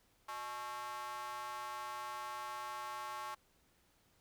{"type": "tone with high-pass filter", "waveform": "square", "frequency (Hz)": 122.2, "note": "B2", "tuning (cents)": -18, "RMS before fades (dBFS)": -44, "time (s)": [0.28, 3.35], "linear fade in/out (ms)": 10, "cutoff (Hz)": 1000, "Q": 4.7, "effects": ["pink hiss -72 dBFS RMS until 4.2 s"]}